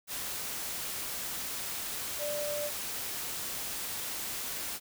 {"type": "tone in noise", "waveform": "sine", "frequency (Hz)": 589, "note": "D5", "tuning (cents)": 5, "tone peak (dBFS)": -33, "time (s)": [2.18, 2.71], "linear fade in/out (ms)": 50, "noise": "white", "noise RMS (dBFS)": -37, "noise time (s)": [0.07, 4.8], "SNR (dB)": 1, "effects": []}